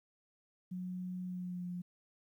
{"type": "tone with pitch glide", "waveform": "sine", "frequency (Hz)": [182.1, 177.84], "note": ["F#3", "F3"], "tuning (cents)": [-27, 32], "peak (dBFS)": -38, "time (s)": [0.71, 1.82], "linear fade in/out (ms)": 10, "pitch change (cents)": -41, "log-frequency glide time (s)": [1.26, 1.66], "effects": ["12-bit"]}